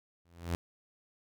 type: tone with exponential growth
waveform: sawtooth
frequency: 85.4 Hz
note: F2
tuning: 38 cents flat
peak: -24 dBFS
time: 0.25-0.55 s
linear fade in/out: 0 ms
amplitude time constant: 64 ms
effects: none